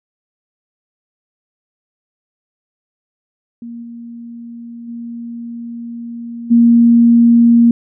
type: tone with level steps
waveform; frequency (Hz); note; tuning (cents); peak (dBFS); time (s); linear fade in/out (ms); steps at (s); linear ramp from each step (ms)
sine; 234.6; A#3; +11; -26 / -28 / -24 / -5; 3.62-7.71; 2; 3.82 / 4.87 / 6.5; 20
effects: none